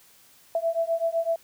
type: beating tone pair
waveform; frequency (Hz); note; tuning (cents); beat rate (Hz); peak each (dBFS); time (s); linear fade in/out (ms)
sine; 660 / 667.9; E5 / E5; +2 / +23; 7.9; -26; 0.55-1.36; 2
effects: white hiss -56 dBFS RMS until 1.43 s